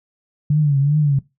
sine tone with vibrato, 144.8 Hz, D3, 24 cents flat, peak -12 dBFS, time 0.5-1.19 s, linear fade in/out 5 ms, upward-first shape triangle, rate 2.6 Hz, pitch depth 110 cents each way, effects noise-tail reverb RT60 0.2 s tail -19 dB re dry

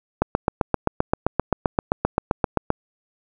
click train, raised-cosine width 1 ms, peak -3 dBFS, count 20, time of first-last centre 0.22-2.704 s, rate 7.65 Hz, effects none

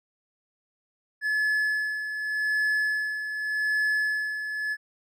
triangle tone with tremolo, 1715 Hz, A6, 45 cents flat, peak -20 dBFS, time 1.21-4.77 s, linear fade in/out 50 ms, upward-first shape sine, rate 0.85 Hz, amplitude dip 60%, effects none

